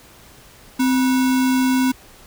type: tone with sample-and-hold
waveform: sine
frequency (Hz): 259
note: C4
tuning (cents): -17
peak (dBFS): -14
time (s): 0.79-1.92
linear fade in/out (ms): 10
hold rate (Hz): 1225
effects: pink hiss -46 dBFS RMS until 2.26 s